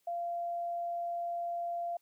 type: tone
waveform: sine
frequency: 690 Hz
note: F5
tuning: 21 cents flat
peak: -33 dBFS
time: 0.07-1.97 s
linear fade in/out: 5 ms
effects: white hiss -75 dBFS RMS until 2.01 s + high-pass 100 Hz 12 dB/octave